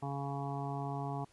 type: harmonic tone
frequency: 139.8 Hz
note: C#3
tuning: 15 cents sharp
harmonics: 1 / 2 / 3 / 5 / 6 / 7 / 8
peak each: -38 / -44 / -46 / -43 / -44 / -47 / -49 dBFS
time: 0.02-1.25 s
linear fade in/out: 10 ms
effects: pink hiss -66 dBFS RMS until 1.32 s + resampled to 24000 Hz